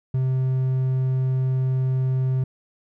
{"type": "tone", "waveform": "triangle", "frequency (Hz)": 130.3, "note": "C3", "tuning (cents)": -7, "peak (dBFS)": -17, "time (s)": [0.14, 2.44], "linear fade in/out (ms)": 5, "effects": []}